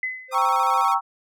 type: tone with exponential decay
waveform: sine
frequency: 2028 Hz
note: B6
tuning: 45 cents sharp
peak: -21 dBFS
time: 0.03-0.47 s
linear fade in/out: 2 ms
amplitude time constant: 95 ms
type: tone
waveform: triangle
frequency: 521 Hz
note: C5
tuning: 7 cents flat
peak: -31 dBFS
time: 0.28-0.84 s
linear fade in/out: 50 ms
type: tone with vibrato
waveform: sawtooth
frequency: 1161 Hz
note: D6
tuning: 20 cents flat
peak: -28 dBFS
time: 0.31-0.95 s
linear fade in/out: 20 ms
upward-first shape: square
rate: 14 Hz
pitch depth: 89 cents each way
type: chord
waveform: sine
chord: G diminished seventh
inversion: none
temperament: equal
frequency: 784 / 932.3 / 1108.7 / 1318.5 Hz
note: G5 / Bb5 / Db6 / Fb6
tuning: 0 / 0 / 0 / 0 cents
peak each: -23 dBFS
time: 0.32-1.01 s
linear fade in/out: 50 ms
effects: none